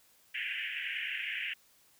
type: band-pass noise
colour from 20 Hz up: white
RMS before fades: -37 dBFS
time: 0.34-1.54 s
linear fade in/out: 10 ms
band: 1600 to 3000 Hz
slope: 96 dB/octave
effects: white hiss -65 dBFS RMS until 1.99 s